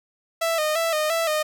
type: tone with vibrato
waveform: sawtooth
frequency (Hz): 637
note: D#5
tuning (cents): +41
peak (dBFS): -17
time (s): 0.41-1.43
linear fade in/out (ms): 10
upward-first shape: square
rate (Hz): 2.9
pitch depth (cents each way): 65
effects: none